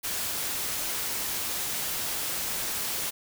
white noise, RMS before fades -31 dBFS, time 0.03-3.11 s, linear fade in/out 20 ms, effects none

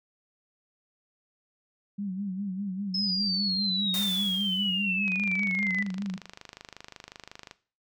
sine tone with vibrato, 193.9 Hz, G3, 19 cents flat, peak -30 dBFS, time 1.98-6.17 s, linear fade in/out 10 ms, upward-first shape sine, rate 5 Hz, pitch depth 98 cents each way
sine exponential sweep, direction down, 5210 to 1975.5 Hz, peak -26 dBFS, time 2.94-5.83 s, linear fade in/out 5 ms
white noise with exponential decay, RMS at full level -33 dBFS, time 3.94-5.05 s, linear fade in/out 0 ms, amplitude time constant 240 ms
click train, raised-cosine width 0.2 ms, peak -24 dBFS, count 63, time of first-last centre 5.08-7.511 s, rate 25.5 Hz
effects noise-tail reverb RT60 0.4 s tail -17 dB re dry

